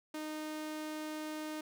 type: tone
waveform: sawtooth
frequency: 308.1 Hz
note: D#4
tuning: 17 cents flat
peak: -35 dBFS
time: 0.14-1.61 s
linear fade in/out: 5 ms
effects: none